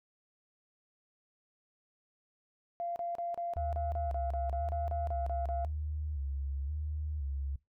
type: tone bursts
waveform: sine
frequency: 690 Hz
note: F5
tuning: 21 cents flat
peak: -33 dBFS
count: 15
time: 2.8-5.648 s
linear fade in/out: 0 ms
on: 160 ms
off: 32 ms
type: tone with vibrato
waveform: sine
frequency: 72.3 Hz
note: D2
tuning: 27 cents flat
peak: -33 dBFS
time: 3.56-7.56 s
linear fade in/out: 5 ms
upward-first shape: square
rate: 0.96 Hz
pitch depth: 78 cents each way
effects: noise-tail reverb RT60 0.2 s tail -22 dB re dry + tanh soft clip ceiling -24 dBFS